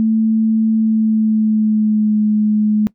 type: tone with pitch glide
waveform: sine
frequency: 221 to 212.5 Hz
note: A3 to G#3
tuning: +8 to +40 cents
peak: -11 dBFS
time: 0-2.87 s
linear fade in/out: 0 ms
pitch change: -68 cents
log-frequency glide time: 0.75-2.2 s
effects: noise-tail reverb RT60 0.1 s tail -20 dB re dry